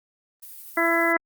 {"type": "noise with tremolo", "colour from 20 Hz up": "violet", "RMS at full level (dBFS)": -40, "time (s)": [0.42, 1.13], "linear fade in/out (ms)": 10, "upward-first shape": "sine", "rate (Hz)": 12, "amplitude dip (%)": 25}
{"type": "harmonic tone", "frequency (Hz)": 334.8, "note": "E4", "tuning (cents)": 27, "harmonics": [1, 2, 3, 4, 5, 6], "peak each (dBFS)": [-25, -25, -28, -26, -26, -23], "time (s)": [0.77, 1.17], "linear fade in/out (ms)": 5}
{"effects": ["Opus 32 kbps"]}